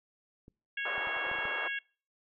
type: clicks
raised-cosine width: 3 ms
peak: -39 / -38 / -39 / -45 / -45 / -35 / -45 / -42 / -36 dBFS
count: 9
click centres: 0.481 / 0.98 / 1.072 / 1.167 / 1.267 / 1.315 / 1.355 / 1.387 / 1.454 s
type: harmonic tone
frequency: 550 Hz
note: C#5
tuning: 14 cents flat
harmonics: 3 / 4 / 5 / 6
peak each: -35 / -39 / -39 / -44 dBFS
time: 0.77-1.79 s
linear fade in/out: 5 ms
type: band-pass noise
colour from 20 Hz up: white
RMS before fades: -39 dBFS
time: 0.85-1.68 s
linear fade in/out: 5 ms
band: 410 to 1500 Hz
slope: 24 dB/octave
effects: noise-tail reverb RT60 0.4 s tail -25 dB re dry